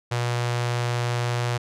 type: tone with notch filter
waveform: sawtooth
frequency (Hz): 120.4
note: B2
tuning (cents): -44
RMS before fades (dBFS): -25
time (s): 0.11-1.58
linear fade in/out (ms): 10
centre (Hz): 240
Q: 0.76
effects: low-pass 8000 Hz 12 dB/octave